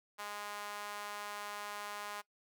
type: tone with high-pass filter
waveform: sawtooth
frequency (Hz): 206.3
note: G#3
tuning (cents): -11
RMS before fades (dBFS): -44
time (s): 0.18-2.22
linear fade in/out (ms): 20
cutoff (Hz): 960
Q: 1.5
effects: noise-tail reverb RT60 0.1 s tail -20 dB re dry